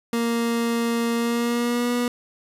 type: tone with pitch glide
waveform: 30% pulse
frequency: 233.1 to 242.7 Hz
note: A#3 to B3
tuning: 0 to -30 cents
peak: -18 dBFS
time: 0.13-2.08 s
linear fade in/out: 2 ms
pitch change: +70 cents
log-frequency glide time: 1.15-1.93 s
effects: resampled to 32000 Hz + 8-bit